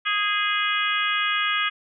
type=harmonic tone with a mistuned harmonic; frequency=415.3 Hz; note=G#4; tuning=in tune; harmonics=3 / 4 / 5 / 6 / 7 / 8; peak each=-26 / -27 / -28 / -29 / -29 / -30 dBFS; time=0.05-1.7 s; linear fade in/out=20 ms; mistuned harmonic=4; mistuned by=-20 cents; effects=none